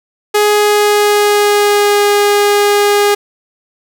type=tone with pitch glide; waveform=sawtooth; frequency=417.4 to 410 Hz; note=G#4 to G#4; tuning=+9 to -22 cents; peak=-4 dBFS; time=0.34-3.15 s; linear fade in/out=10 ms; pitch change=-31 cents; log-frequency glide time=0.47-2.04 s; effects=none